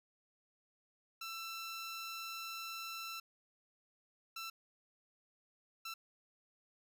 15% pulse tone bursts at uneven times, 1338 Hz, E6, 25 cents sharp, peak -36 dBFS, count 3, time 1.21-3.2 / 4.36-4.5 / 5.85-5.94 s, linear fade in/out 5 ms, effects none

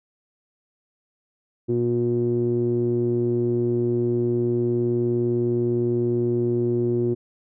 sawtooth tone with low-pass filter, 119.7 Hz, A#2, 46 cents sharp, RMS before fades -22 dBFS, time 1.68-7.15 s, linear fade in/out 20 ms, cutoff 340 Hz, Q 8.5, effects none

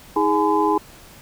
sine tone cluster, 317.8 / 414 / 844 / 1016 Hz, D#4 / G#4 / G#5 / B5, +37 / -5 / +28 / +49 cents, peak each -21 dBFS, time 0.16-0.78 s, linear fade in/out 5 ms, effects pink hiss -45 dBFS RMS until 1.21 s

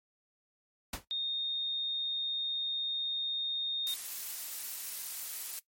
pink noise with exponential decay, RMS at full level -31 dBFS, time 0.93-1.05 s, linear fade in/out 5 ms, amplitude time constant 25 ms
sine tone, 3682 Hz, A#7, 22 cents flat, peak -31 dBFS, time 1.11-3.94 s, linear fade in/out 0 ms
blue noise, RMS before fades -39 dBFS, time 3.87-5.59 s, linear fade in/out 0 ms
effects noise-tail reverb RT60 0.1 s tail -17 dB re dry + MP3 64 kbps

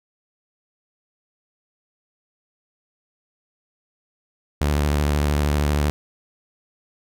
sawtooth tone with vibrato, 73.42 Hz, D2, in tune, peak -14 dBFS, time 4.61-5.9 s, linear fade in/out 0 ms, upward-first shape sine, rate 13 Hz, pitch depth 42 cents each way, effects none

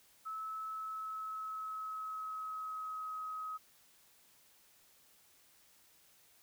sine tone with pitch glide, 1300 to 1268.1 Hz, E6 to D#6, -24 to +33 cents, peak -39 dBFS, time 0.25-3.58 s, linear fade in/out 20 ms, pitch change -43 cents, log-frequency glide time 0.66-3.21 s, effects white hiss -66 dBFS RMS until 6.42 s

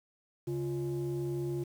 sine tone pair together, 138.44 / 349.2 Hz, C#3 / F4, -2 / 0 cents, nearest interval octave + major third, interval 1602 cents, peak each -33 / -32 dBFS, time 0.47-1.64 s, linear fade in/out 10 ms, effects tanh soft clip ceiling -28 dBFS + 9-bit

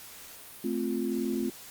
sine chord, F major, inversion first, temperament equal, 220 / 261.6 / 349.2 Hz, A3 / C4 / F4, 0 / 0 / 0 cents, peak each -32 dBFS, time 0.64-1.5 s, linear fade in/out 5 ms, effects white hiss -47 dBFS RMS until 1.7 s + Opus 48 kbps

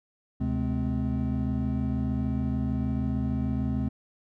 triangle tone cluster, 74 / 129.2 / 210.6 / 257.2 Hz, D2 / C3 / G#3 / C4, +14 / -21 / +24 / -30 cents, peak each -29 dBFS, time 0.4-3.89 s, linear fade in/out 10 ms, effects none

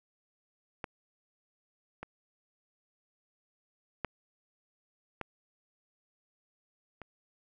clicks, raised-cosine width 0.5 ms, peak -21 / -25 / -17 / -21 / -29 dBFS, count 5, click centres 0.842 / 2.03 / 4.047 / 5.213 / 7.017 s, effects none

